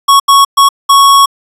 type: tone bursts at uneven times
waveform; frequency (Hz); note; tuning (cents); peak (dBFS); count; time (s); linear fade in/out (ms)
square; 1108.7; C#6; 0; -3; 4; 0.08-0.2 / 0.28-0.45 / 0.57-0.69 / 0.89-1.26; 10
effects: resampled to 32000 Hz